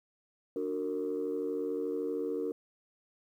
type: chord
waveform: sine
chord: D augmented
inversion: none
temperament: just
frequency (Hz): 293.7 / 367.1 / 458.9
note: D4 / F#4 / A#4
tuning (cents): 0 / -14 / -27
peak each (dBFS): -36 / -36 / -33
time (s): 0.56-2.52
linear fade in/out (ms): 2
effects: tanh soft clip ceiling -25 dBFS + 11-bit